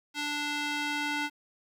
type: tone with band-pass filter sweep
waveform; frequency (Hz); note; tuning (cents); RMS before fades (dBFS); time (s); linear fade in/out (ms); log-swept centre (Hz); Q
square; 293.7; D4; 0; -32; 0.14-1.3; 50; 3300 to 2100; 0.92
effects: 9-bit